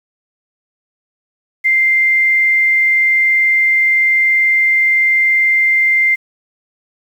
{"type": "tone", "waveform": "sine", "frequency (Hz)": 2093, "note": "C7", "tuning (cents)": 0, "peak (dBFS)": -9, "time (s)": [1.64, 6.16], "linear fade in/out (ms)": 20, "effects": ["7-bit"]}